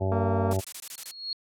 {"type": "harmonic tone", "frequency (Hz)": 95.6, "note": "G2", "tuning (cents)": -43, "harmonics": [1, 2, 3, 4, 5, 6, 7, 8, 9], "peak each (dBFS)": [-25, -36, -38, -32, -41, -35, -34, -44, -40], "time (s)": [0, 0.61], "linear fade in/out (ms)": 20}
{"type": "click train", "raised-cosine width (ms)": 1, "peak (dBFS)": -18, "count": 95, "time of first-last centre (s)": [0.12, 0.529], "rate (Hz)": 230}
{"type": "noise bursts", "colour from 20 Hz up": "blue", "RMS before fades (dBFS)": -35, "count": 8, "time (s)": [0.51, 1.113], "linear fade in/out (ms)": 2, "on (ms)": 57, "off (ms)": 21}
{"type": "tone with exponential growth", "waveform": "sine", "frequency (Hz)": 4305, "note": "C8", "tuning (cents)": 49, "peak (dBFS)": -27, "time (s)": [0.87, 1.33], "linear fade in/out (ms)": 2, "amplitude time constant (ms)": 99}
{"effects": ["high-pass 60 Hz 12 dB/octave", "low-pass 11000 Hz 12 dB/octave"]}